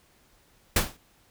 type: noise with exponential decay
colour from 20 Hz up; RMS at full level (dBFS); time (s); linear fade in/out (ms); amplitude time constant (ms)
pink; -17; 0.76-0.97; 5; 44
effects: pink hiss -62 dBFS RMS until 1.3 s